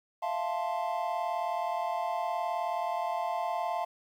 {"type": "chord", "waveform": "triangle", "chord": "F major seventh", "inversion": "third", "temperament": "equal", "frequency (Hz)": [659.3, 698.5, 880, 1046.5], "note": ["E5", "F5", "A5", "C6"], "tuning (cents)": [0, 0, 0, 0], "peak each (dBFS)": [-35, -31, -33, -36], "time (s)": [0.22, 3.85], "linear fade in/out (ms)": 10, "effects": ["10-bit"]}